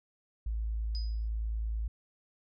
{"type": "tone", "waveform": "sine", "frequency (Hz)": 54.8, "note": "A1", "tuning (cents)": -6, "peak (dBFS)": -30, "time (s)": [0.46, 1.88], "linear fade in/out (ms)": 5}
{"type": "tone with exponential decay", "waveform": "sine", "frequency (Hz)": 4978, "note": "D#8", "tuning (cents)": 0, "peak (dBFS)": -38, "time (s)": [0.95, 1.28], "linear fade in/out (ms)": 0, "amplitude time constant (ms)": 71}
{"effects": ["MP3 48 kbps"]}